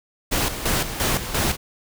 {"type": "noise with tremolo", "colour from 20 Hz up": "pink", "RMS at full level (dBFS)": -21, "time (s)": [0.31, 1.57], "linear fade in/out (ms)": 20, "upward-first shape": "square", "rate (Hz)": 2.9, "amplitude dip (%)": 65, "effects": []}